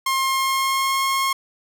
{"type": "tone with pitch glide", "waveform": "sawtooth", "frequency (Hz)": [1066, 1079], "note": ["C6", "C#6"], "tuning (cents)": [32, -47], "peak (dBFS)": -15, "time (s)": [0.06, 1.33], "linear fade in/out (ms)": 5, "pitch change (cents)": 21, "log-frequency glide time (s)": [0.26, 1], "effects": []}